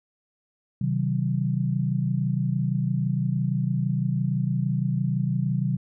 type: chord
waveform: sine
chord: C diminished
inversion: none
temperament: just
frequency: 130.81 / 156.98 / 188.37 Hz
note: C3 / Eb3 / Gb3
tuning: 0 / +16 / +31 cents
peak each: -25 / -27 / -27 dBFS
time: 0.81-5.77 s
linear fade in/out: 5 ms
effects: none